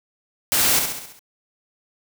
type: noise with echo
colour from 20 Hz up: white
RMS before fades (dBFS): -19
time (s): 0.52-0.79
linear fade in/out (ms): 0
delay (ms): 67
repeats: 6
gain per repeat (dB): -5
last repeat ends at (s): 1.192
effects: none